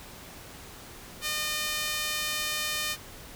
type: tone with high-pass filter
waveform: sawtooth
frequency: 608 Hz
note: D#5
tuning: 40 cents flat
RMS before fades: -31 dBFS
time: 1.21-2.97 s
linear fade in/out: 50 ms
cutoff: 2300 Hz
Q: 0.82
effects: pink hiss -46 dBFS RMS until 3.35 s